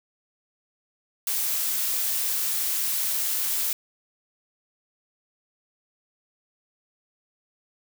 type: noise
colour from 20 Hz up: blue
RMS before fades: -26 dBFS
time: 1.27-3.73 s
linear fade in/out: 2 ms
effects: none